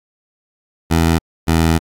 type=tone pair in turn; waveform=15% pulse; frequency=82.41 / 81.79 Hz; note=E2 / E2; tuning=0 / -13 cents; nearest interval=unison; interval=13 cents; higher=first; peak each=-5 dBFS; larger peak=neither; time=0.9-1.19 / 1.47-1.79 s; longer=second; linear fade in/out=20 ms; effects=AAC 64 kbps